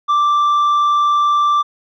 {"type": "tone with tanh clipping", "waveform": "sine", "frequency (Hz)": 1174.7, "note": "D6", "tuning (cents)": 0, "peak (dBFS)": -12, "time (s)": [0.08, 1.63], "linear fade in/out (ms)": 20, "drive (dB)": 4, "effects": []}